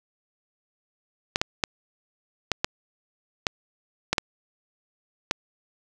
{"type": "clicks", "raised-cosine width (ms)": 0.2, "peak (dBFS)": -4, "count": 9, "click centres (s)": [1.359, 1.415, 1.638, 2.517, 2.645, 3.468, 4.13, 4.182, 5.311], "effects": []}